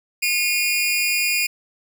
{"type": "tone with amplitude modulation", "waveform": "sawtooth", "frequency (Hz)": 2450, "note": "D#7", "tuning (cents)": -27, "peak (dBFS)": -11, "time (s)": [0.22, 1.47], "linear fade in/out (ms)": 10, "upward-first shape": "sine", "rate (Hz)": 291, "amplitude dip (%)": 85, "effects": []}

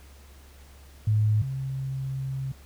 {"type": "tone pair in turn", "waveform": "sine", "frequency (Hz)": [107, 134.07], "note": ["A2", "C3"], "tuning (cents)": [-48, 43], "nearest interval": "major third", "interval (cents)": 391, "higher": "second", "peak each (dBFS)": [-19, -28], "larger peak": "first", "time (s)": [[1.07, 1.42], [1.42, 2.52]], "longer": "second", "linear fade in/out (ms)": 5, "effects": ["added 69 Hz sine -48 dBFS peak until 2.65 s", "pink hiss -55 dBFS RMS until 2.65 s"]}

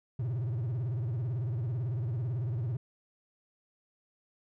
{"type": "tone with vibrato", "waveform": "triangle", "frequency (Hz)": 119.7, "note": "A#2", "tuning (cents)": 46, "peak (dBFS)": -28, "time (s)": [0.19, 2.77], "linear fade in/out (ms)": 5, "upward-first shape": "sine", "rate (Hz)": 18, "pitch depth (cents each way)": 230, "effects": []}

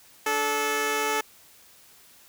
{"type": "tone pair together", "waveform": "10% pulse", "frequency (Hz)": [290, 434.5], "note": ["D4", "A4"], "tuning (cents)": [-22, -22], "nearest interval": "perfect fifth", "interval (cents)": 700, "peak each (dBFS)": [-25, -16], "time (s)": [0.26, 1.21], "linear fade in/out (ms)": 5, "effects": ["white hiss -54 dBFS RMS until 2.28 s"]}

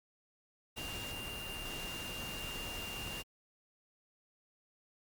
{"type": "tone in noise", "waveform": "sine", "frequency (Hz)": 2794, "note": "F7", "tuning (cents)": 0, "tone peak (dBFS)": -43, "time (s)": [0.76, 3.23], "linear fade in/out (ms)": 20, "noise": "pink", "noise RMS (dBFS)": -44, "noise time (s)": [0.76, 3.23], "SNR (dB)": -2, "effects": ["Opus 48 kbps"]}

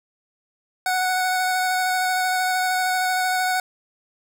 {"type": "tone with vibrato", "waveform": "25% pulse", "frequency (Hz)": 740, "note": "F#5", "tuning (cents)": 0, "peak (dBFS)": -16, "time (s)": [0.86, 3.6], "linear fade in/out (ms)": 2, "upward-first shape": "square", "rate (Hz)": 13, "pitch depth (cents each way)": 10, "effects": []}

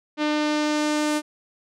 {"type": "tone with low-pass filter sweep", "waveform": "sawtooth", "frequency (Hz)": 301, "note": "D4", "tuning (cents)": 43, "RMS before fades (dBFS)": -23, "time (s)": [0.17, 1.22], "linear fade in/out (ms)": 50, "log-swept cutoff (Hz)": [3700, 9700], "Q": 1.2, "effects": []}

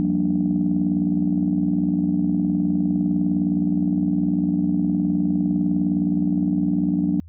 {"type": "chord", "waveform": "sine", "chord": "G minor seventh", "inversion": "third", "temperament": "just", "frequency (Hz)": [176.4, 196, 235.2, 294], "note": ["F3", "G3", "Bb3", "D4"], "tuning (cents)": [18, 0, 16, 2], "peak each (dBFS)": [-22, -24, -25, -21], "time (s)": [0, 7.2], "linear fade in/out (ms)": 0, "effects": ["tanh soft clip ceiling -10 dBFS", "added 83 Hz sine -40 dBFS peak until 7.28 s"]}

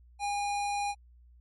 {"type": "tone", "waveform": "square", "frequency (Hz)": 814, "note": "G#5", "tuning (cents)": -35, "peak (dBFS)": -30, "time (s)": [0.19, 0.95], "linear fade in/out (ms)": 50, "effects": ["added 60 Hz sine -54 dBFS peak until 1.4 s", "MP3 48 kbps"]}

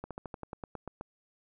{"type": "slowing click train", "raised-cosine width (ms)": 1, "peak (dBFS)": -25, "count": 11, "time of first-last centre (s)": [0.04, 1.011], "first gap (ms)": 67, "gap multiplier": 1.08, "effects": []}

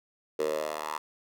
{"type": "tone with high-pass filter sweep", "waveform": "10% pulse", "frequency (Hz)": 76.7, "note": "D#2", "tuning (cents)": -24, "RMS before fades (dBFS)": -32, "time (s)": [0.39, 0.98], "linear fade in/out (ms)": 5, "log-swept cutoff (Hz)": [440, 960], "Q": 5.3, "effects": []}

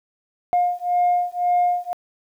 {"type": "beating tone pair", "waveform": "sine", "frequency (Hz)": [710, 711.9], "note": ["F5", "F5"], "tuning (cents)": [28, 33], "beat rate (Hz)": 1.9, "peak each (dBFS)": -19, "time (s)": [0.53, 1.93], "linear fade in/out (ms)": 0, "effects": ["tanh soft clip ceiling -12 dBFS", "9-bit"]}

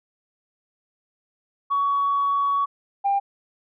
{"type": "tone pair in turn", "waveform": "sine", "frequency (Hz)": [1124, 796.5], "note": ["C#6", "G5"], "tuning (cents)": [24, 27], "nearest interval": "tritone", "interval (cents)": 597, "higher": "first", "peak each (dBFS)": [-18, -17], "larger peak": "second", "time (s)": [[1.7, 2.66], [3.04, 3.2]], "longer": "first", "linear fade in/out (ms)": 20, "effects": ["tanh soft clip ceiling -14 dBFS"]}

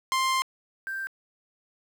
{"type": "tone pair in turn", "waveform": ["sawtooth", "sine"], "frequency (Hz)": [1051, 1571.9], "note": ["C6", "G6"], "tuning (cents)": [7, 4], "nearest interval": "perfect fifth", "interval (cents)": 697, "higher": "second", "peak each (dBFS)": [-19, -30], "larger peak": "first", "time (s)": [[0.12, 0.42], [0.87, 1.07]], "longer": "first", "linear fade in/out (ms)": 0, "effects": ["low-pass 10000 Hz 12 dB/octave", "8-bit"]}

